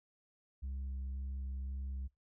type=tone with vibrato; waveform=sine; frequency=66.5 Hz; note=C2; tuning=29 cents sharp; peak=-35 dBFS; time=0.62-2.08 s; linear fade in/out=20 ms; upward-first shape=square; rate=1.9 Hz; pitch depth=10 cents each way; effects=noise-tail reverb RT60 0.2 s tail -24 dB re dry + tanh soft clip ceiling -37 dBFS